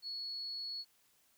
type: tone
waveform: sine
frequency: 4374 Hz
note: C#8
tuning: 24 cents flat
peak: -39 dBFS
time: 0.02-0.85 s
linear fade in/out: 50 ms
effects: white hiss -71 dBFS RMS until 1.37 s

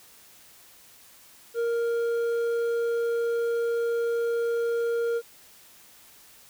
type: tone with hard clipping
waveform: sine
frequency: 466.9 Hz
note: A#4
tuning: 3 cents sharp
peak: -25 dBFS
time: 1.54-5.22 s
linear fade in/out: 50 ms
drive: 5 dB
effects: white hiss -53 dBFS RMS until 6.49 s

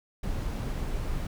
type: noise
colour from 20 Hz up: brown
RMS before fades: -31 dBFS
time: 0.23-1.27 s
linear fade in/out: 5 ms
effects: none

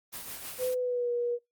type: noise with tremolo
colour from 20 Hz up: white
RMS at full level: -38 dBFS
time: 0.12-0.75 s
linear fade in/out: 20 ms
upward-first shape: triangle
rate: 6.3 Hz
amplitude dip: 50%
type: tone with pitch glide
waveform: sine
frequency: 506 to 480.4 Hz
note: B4 to B4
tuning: +42 to -48 cents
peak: -27 dBFS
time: 0.58-1.39 s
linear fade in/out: 50 ms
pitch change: -90 cents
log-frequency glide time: 0.71-1.11 s
effects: noise-tail reverb RT60 0.2 s tail -25 dB re dry + Opus 24 kbps

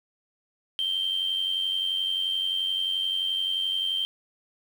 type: tone with amplitude modulation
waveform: sine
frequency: 3142 Hz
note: G7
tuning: 3 cents sharp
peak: -21 dBFS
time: 0.79-4.05 s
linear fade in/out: 0 ms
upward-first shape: sine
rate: 91.5 Hz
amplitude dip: 60%
effects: tanh soft clip ceiling -18 dBFS + 8-bit

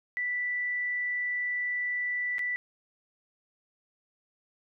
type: tone with dropouts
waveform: sine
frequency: 1972 Hz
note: B6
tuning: 3 cents flat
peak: -28 dBFS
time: 0.17-2.56 s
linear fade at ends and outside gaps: 0 ms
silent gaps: 2.383-2.392 s
effects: none

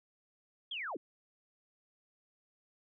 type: linear sweep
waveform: sine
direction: down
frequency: 3383 to 220.3 Hz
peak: -37 dBFS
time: 0.71-0.97 s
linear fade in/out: 5 ms
effects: none

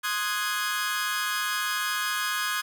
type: chord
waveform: sawtooth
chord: Ab dominant seventh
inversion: first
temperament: equal with one note detuned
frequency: 1050.7 / 1244.5 / 1480 / 1661.2 Hz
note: C6 / Eb6 / Gb6 / Ab6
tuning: +7 / 0 / 0 / 0 cents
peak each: -31 / -28 / -30 / -26 dBFS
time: 0.03-2.62 s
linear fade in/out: 20 ms
effects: none

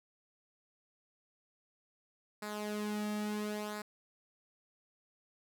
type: tone with flanger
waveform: sawtooth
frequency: 210 Hz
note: G#3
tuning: 19 cents sharp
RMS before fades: -38 dBFS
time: 2.42-3.82 s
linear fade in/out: 5 ms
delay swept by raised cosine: 0.32 to 2.02 ms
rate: 0.72 Hz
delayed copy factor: -0.65
effects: none

